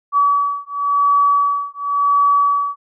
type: beating tone pair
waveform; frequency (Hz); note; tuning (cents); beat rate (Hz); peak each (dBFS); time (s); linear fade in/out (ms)
sine; 1141 / 1141.93; C#6 / D6; +50 / -49; 0.93; -16; 0.12-2.76; 50
effects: none